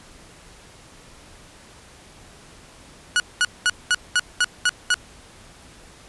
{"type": "tone bursts", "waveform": "sawtooth", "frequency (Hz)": 1460, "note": "F#6", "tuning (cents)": -24, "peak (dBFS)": -12, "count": 8, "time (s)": [3.16, 4.942], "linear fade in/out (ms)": 0, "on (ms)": 39, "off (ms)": 210, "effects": ["pink hiss -47 dBFS RMS until 6.08 s", "resampled to 24000 Hz"]}